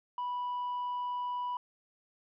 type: tone with tanh clipping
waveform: sine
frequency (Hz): 984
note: B5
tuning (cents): -7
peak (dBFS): -33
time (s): 0.18-1.57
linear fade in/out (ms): 2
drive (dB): 1
effects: none